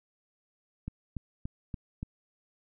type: click train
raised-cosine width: 5 ms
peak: -23 dBFS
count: 5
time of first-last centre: 0.88-2.029 s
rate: 3.48 Hz
effects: none